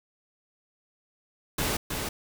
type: noise with echo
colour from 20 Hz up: pink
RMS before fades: -28 dBFS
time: 1.58-1.77 s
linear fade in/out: 5 ms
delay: 320 ms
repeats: 1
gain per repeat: -4 dB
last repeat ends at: 2.09 s
effects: none